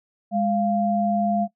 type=tone pair together; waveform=sine; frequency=206.3 / 693.9 Hz; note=G#3 / F5; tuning=-11 / -11 cents; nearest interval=octave + major sixth; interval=2100 cents; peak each=-22 dBFS; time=0.31-1.48 s; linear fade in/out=50 ms; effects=noise-tail reverb RT60 0.1 s tail -17 dB re dry